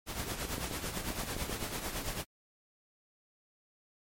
pink noise with tremolo, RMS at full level -35 dBFS, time 0.06-2.25 s, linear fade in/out 50 ms, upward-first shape triangle, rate 9 Hz, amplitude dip 65%
click train, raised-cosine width 2 ms, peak -25 dBFS, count 11, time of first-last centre 0.32-1.627 s, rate 7.65 Hz
effects MP3 64 kbps

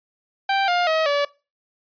sawtooth tone with pitch steps, 784 / 706.6 / 636.8 / 573.9 Hz, G5 / F5 / D#5 / D5, 0 / +20 / +40 / -40 cents, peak -14 dBFS, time 0.49-1.25 s, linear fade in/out 5 ms, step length 190 ms, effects noise-tail reverb RT60 0.3 s tail -22 dB re dry + resampled to 11025 Hz

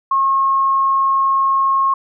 sine tone, 1083 Hz, C#6, 41 cents flat, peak -12 dBFS, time 0.11-1.94 s, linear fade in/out 5 ms, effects none

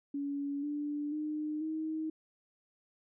sine tone with pitch steps, 283 / 293.3 / 304 / 315.1 Hz, C#4 / D4 / D#4 / D#4, +36 / -2 / -40 / +22 cents, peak -33 dBFS, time 0.14-2.1 s, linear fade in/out 5 ms, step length 490 ms, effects none

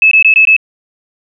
sine tone bursts, 2600 Hz, E7, 24 cents flat, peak -3 dBFS, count 5, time 0.02-0.565 s, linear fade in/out 2 ms, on 93 ms, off 20 ms, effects none

